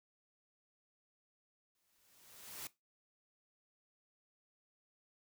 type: noise with exponential growth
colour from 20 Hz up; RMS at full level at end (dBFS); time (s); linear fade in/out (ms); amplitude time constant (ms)
white; -44; 1.75-2.67; 1; 200
effects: noise-tail reverb RT60 0.2 s tail -18 dB re dry